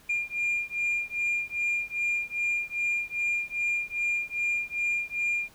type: beating tone pair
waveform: sine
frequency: 2404 / 2406.5 Hz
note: D7 / D7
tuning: +40 / +42 cents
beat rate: 2.5 Hz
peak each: -28 dBFS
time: 0.09-5.49 s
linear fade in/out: 10 ms
effects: tanh soft clip ceiling -22 dBFS + pink hiss -56 dBFS RMS until 5.54 s